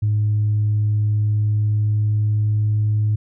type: tone with pitch glide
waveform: sine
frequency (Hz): 105.6 to 106.4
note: G#2 to G#2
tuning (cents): +29 to +42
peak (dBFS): -14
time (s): 0.02-3.16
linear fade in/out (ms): 10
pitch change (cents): +13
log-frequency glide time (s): 1.14-3
effects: tanh soft clip ceiling -12 dBFS